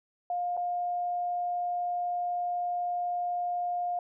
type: tone with dropouts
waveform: sine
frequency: 708 Hz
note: F5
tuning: 23 cents sharp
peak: -28 dBFS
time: 0.3-3.99 s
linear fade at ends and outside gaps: 2 ms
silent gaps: 0.568-0.574 s
effects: none